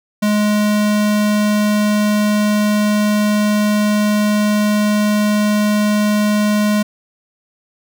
square tone, 209.5 Hz, G#3, 15 cents sharp, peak -13 dBFS, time 0.22-6.83 s, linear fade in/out 10 ms, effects none

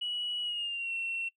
sine tone with pitch glide, 2928 to 2716 Hz, F#7 to F7, -19 to -49 cents, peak -31 dBFS, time 0.01-1.29 s, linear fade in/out 10 ms, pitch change -130 cents, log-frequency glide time 0.42-0.92 s, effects noise-tail reverb RT60 0.1 s tail -17 dB re dry + tanh soft clip ceiling -27 dBFS

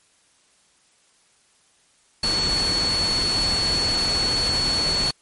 sine tone in noise, 4406 Hz, C#8, 11 cents flat, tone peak -20 dBFS, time 2.23-5.11 s, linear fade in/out 5 ms, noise pink, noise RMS -27 dBFS, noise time 2.23-5.11 s, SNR +4 dB, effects white hiss -60 dBFS RMS until 5.21 s + MP3 48 kbps

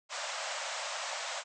pink band-pass noise, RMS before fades -38 dBFS, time 0.09-1.44 s, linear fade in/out 50 ms, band 540 to 8100 Hz, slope 96 dB/octave, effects none

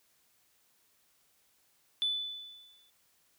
sine tone with exponential decay, 3489 Hz, A7, 15 cents flat, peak -25 dBFS, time 2.02-2.9 s, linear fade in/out 0 ms, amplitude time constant 190 ms, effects tanh soft clip ceiling -23 dBFS + white hiss -70 dBFS RMS until 3.38 s

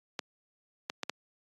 clicks, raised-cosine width 0.2 ms, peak -15 dBFS, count 4, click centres 0.192 / 0.899 / 1.033 / 1.096 s, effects high-pass 200 Hz 12 dB/octave + AAC 32 kbps

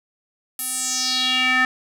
square tone with band-pass filter sweep, 256.1 Hz, C4, 37 cents flat, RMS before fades -21 dBFS, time 0.59-1.65 s, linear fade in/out 2 ms, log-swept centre 12000 to 1700 Hz, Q 3.7, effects none

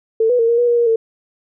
sine tone with pitch steps, 447.3 / 492 / 458.5 / 468.8 / 482.9 / 475.8 / 472.6 / 451 Hz, A4 / B4 / A#4 / A#4 / B4 / A#4 / A#4 / A4, +28 / -7 / -29 / +10 / -39 / +35 / +24 / +43 cents, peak -11 dBFS, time 0.2-0.96 s, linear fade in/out 5 ms, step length 95 ms, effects none

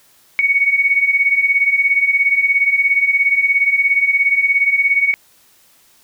sine beating tone pair, 2217 / 2234 Hz, C#7 / C#7, 0 / +13 cents, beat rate 17 Hz, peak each -17 / -13 dBFS, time 0.39-5.14 s, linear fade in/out 0 ms, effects white hiss -52 dBFS RMS until 6.03 s

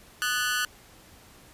sawtooth tone with amplitude modulation, 1485 Hz, F#6, 6 cents sharp, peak -17 dBFS, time 0.22-0.65 s, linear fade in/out 0 ms, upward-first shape sine, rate 251 Hz, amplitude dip 100%, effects pink hiss -53 dBFS RMS until 1.53 s + resampled to 32000 Hz

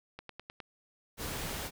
click train, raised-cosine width 0.3 ms, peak -27 dBFS, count 5, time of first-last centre 0.19-0.602 s, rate 9.7 Hz
pink noise, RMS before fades -38 dBFS, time 1.17-1.71 s, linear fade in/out 50 ms
effects none

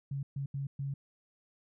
sine tone bursts at uneven times, 138.59 Hz, C#3, in tune, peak -33 dBFS, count 4, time 0.11-0.23 / 0.36-0.46 / 0.54-0.67 / 0.79-0.94 s, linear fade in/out 5 ms, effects none

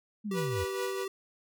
sine linear sweep, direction down, 220 to 75.8 Hz, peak -32 dBFS, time 0.24-0.65 s, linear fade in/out 20 ms
square tone, 386.8 Hz, G4, 23 cents flat, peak -34 dBFS, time 0.31-1.08 s, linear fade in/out 5 ms
sawtooth tone with tremolo, 488.9 Hz, B4, 18 cents flat, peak -28 dBFS, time 0.33-1.06 s, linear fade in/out 50 ms, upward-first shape triangle, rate 4.5 Hz, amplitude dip 75%
effects none

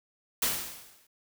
white noise with exponential decay, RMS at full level -25 dBFS, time 0.42-1.07 s, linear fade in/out 5 ms, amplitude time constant 140 ms, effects none

